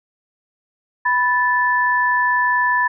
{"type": "tone pair together", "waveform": "sine", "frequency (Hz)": [987.8, 1748.4], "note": ["B5", "A6"], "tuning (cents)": [0, -11], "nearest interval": "minor seventh", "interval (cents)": 989, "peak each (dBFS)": -17, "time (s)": [1.05, 2.88], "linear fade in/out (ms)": 10, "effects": []}